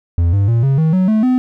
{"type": "tone with pitch steps", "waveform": "triangle", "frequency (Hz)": [85.2, 99.58, 116.39, 136.03, 158.99, 185.82, 217.2, 253.8], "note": ["F2", "G2", "A#2", "C#3", "D#3", "F#3", "A3", "B3"], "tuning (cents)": [-42, 28, -2, -32, 38, 8, -22, 47], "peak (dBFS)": -8, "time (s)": [0.18, 1.38], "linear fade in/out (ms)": 0, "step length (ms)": 150, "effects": []}